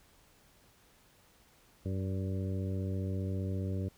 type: harmonic tone with a mistuned harmonic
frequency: 95 Hz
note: F#2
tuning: 46 cents sharp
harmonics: 1 / 2 / 3 / 4 / 5 / 6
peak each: -33 / -39 / -43 / -45 / -47 / -49 dBFS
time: 1.85-3.89 s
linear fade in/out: 10 ms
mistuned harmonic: 6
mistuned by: +27 cents
effects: pink hiss -64 dBFS RMS until 3.97 s